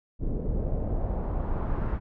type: noise with low-pass filter sweep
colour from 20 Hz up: brown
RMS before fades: -28 dBFS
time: 0.19-2 s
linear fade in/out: 50 ms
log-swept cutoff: 390 to 1400 Hz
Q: 1.6
effects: none